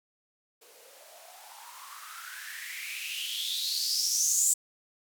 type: noise with band-pass filter sweep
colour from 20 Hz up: violet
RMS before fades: -33 dBFS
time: 0.61-4.54 s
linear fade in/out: 10 ms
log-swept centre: 430 to 7700 Hz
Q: 7.6
effects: none